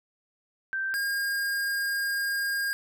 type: tone pair in turn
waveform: sine / square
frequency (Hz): 1563 / 1617.2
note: G6 / G#6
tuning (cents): -6 / -46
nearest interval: minor second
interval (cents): 60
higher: second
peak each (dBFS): -27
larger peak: neither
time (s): 0.73-0.94 / 0.94-2.73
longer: second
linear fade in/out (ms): 0
effects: none